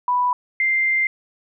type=tone pair in turn; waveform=sine; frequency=987.8 / 2093 Hz; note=B5 / C7; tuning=0 / 0 cents; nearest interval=octave + minor second; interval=1300 cents; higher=second; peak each=-16 dBFS; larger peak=neither; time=0.08-0.33 / 0.6-1.07 s; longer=second; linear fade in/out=2 ms; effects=none